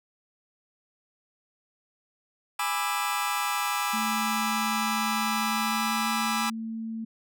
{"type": "chord", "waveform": "sawtooth", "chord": "E dominant seventh", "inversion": "first", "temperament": "just", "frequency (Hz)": [824.1, 988.9, 1186.7, 1318.5], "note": ["G#5", "B5", "D6", "E6"], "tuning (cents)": [-14, 2, 18, 0], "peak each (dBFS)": -28, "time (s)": [2.59, 6.5], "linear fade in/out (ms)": 5}
{"type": "tone with pitch glide", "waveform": "sine", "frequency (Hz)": [220, 224.4], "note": ["A3", "A3"], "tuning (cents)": [0, 34], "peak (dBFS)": -31, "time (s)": [3.93, 7.05], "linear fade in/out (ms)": 10, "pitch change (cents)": 34, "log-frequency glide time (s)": [5.38, 6.17]}
{"effects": []}